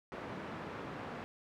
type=band-pass noise; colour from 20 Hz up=pink; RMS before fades=-44 dBFS; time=0.12-1.24 s; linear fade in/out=0 ms; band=150 to 1700 Hz; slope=12 dB/octave; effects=none